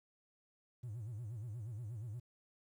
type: tone with vibrato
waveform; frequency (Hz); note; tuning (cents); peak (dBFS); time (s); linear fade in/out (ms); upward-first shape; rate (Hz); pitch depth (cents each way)
triangle; 112.2; A2; +34; -39; 0.83-2.2; 10; sine; 8.4; 190
effects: tanh soft clip ceiling -37 dBFS + 12-bit

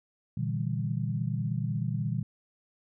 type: chord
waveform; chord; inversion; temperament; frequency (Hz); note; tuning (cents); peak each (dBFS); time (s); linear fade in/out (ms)
sine; E half-diminished seventh; second; just; 118.67 / 148.33 / 164.81 / 197.78; Bb2 / D3 / E3 / G3; +31 / +18 / 0 / +16; -31 / -33 / -35 / -36; 0.37-2.23; 5
effects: none

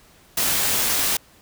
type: noise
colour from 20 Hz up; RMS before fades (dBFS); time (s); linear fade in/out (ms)
white; -21; 0.37-1.17; 5
effects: pink hiss -53 dBFS RMS until 1.41 s

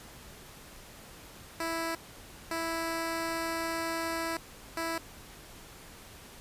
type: tone bursts at uneven times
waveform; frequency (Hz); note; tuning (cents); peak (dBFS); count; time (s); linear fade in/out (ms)
10% pulse; 329.6; E4; 0; -23; 3; 1.6-1.95 / 2.51-4.37 / 4.77-4.98; 2
effects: pink hiss -50 dBFS RMS until 6.4 s + resampled to 32000 Hz

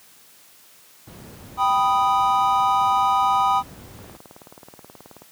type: noise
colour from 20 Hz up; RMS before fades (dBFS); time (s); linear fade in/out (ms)
brown; -36; 1.07-4.17; 5
type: chord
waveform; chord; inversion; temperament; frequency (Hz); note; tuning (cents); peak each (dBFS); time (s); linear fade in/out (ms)
triangle; G augmented; none; equal; 784 / 987.8 / 1244.5; G5 / B5 / D#6; 0 / 0 / 0; -19; 1.57-3.63; 50
type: click train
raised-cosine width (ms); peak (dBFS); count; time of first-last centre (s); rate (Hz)
1; -28; 24; 3.99-5.22; 18.7
effects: white hiss -51 dBFS RMS until 5.31 s + high-pass 100 Hz 12 dB/octave

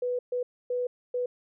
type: tone bursts at uneven times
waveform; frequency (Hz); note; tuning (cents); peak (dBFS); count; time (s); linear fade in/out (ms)
sine; 493.9; B4; 0; -26; 4; 0.02-0.19 / 0.32-0.43 / 0.7-0.87 / 1.14-1.26; 5
effects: none

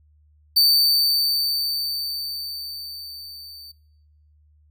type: tone with level ramp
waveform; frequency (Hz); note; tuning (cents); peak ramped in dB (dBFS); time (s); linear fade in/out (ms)
45% pulse; 4573; D8; -47; -12 to -39; 0.56-3.72; 10
effects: noise-tail reverb RT60 0.9 s tail -23 dB re dry + added 75 Hz sine -54 dBFS peak until 4.7 s

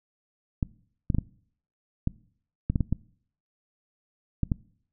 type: clicks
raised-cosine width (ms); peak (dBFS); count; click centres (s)
5; -12; 11; 0.628 / 1.102 / 1.147 / 1.185 / 2.074 / 2.7 / 2.758 / 2.807 / 2.926 / 4.433 / 4.518
effects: noise-tail reverb RT60 0.6 s tail -22 dB re dry

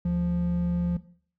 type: tone pair together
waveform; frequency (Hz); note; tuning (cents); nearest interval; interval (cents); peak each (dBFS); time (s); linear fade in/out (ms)
triangle; 73.41 / 174.61; D2 / F3; 0 / 0; octave + minor third; 1500; -30 / -21; 0.05-0.97; 5
effects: noise-tail reverb RT60 0.5 s tail -17 dB re dry + tanh soft clip ceiling -15 dBFS

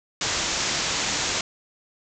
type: low-pass noise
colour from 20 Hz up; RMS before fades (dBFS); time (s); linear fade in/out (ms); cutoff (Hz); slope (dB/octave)
white; -26; 0.21-1.41; 2; 7400; 96
effects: none

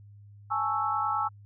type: chord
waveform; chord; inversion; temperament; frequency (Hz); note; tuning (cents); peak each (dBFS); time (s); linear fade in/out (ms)
sine; A major seventh; third; equal; 830.6 / 880 / 1108.7 / 1318.5; G#5 / A5 / C#6 / E6; 0 / 0 / 0 / 0; -31 / -33 / -33 / -29; 0.5-1.29; 20
effects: added 102 Hz sine -48 dBFS peak until 1.45 s

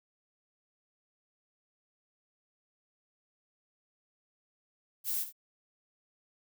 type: noise with echo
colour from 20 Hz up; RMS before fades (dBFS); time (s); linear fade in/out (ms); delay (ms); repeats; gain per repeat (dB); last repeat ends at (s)
violet; -33; 5.04-5.26; 50; 67; 1; -11; 5.327
effects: none

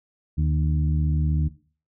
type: harmonic tone with a mistuned harmonic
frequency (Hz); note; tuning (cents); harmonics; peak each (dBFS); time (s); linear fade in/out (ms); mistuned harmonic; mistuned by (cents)
76; D#2; -40; 1 / 2 / 3 / 4; -21 / -23 / -34 / -37; 0.37-1.49; 20; 3; +24
effects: noise-tail reverb RT60 0.4 s tail -17 dB re dry

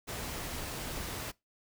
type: noise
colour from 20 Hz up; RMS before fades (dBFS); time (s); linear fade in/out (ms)
pink; -39; 0.07-1.32; 20
effects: noise-tail reverb RT60 0.2 s tail -22 dB re dry

